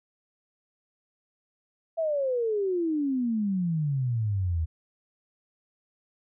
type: exponential sweep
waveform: sine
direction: down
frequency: 670 to 77.78 Hz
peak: -24 dBFS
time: 1.97-4.66 s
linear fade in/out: 20 ms
effects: none